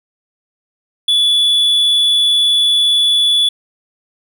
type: tone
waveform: triangle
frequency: 3437 Hz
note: A7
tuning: 41 cents flat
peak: -8 dBFS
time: 1.08-3.49 s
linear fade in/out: 5 ms
effects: none